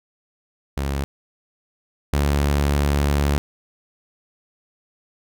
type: tone pair in turn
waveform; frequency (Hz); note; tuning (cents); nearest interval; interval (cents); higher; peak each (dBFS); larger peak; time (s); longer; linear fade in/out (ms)
sawtooth; 69.3 / 71.7; C#2 / D2; 0 / -41; minor second; 59; second; -18 / -13; second; 0.77-1.04 / 2.13-3.38; second; 0
effects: none